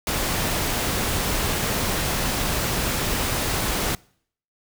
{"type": "noise", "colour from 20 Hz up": "pink", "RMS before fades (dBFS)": -24, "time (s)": [0.07, 3.95], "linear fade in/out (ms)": 2, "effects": ["noise-tail reverb RT60 0.6 s tail -25 dB re dry"]}